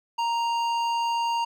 triangle tone with hard clipping, 932.3 Hz, A#5, in tune, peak -25 dBFS, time 0.18-1.45 s, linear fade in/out 10 ms, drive 15 dB, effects none

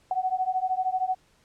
sine beating tone pair, 740 / 753 Hz, F#5 / F#5, 0 / +30 cents, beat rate 13 Hz, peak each -27 dBFS, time 0.11-1.15 s, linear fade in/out 2 ms, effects pink hiss -63 dBFS RMS until 1.44 s + low-pass 9000 Hz 12 dB/octave

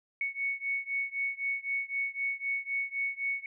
sine beating tone pair, 2217 / 2220.9 Hz, C#7 / C#7, 0 / +3 cents, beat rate 3.9 Hz, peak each -33 / -34 dBFS, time 0.21-3.46 s, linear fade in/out 2 ms, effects none

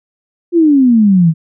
sine exponential sweep, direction down, 354.3 to 155.5 Hz, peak -5 dBFS, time 0.52-1.34 s, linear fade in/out 50 ms, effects none

